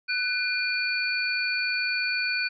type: tone cluster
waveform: sine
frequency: 1496 / 2414 / 4473 Hz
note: F#6 / D7 / C#8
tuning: +19 / +47 / +15 cents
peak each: -29 / -27 / -31 dBFS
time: 0.08-2.49 s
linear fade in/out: 20 ms
effects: none